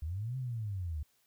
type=linear two-way sweep; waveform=sine; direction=up then down; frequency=71.1 to 132.7 to 71.1 Hz; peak=-34 dBFS; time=0.02-1.03 s; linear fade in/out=5 ms; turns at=0.37 s; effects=white hiss -72 dBFS RMS until 1.26 s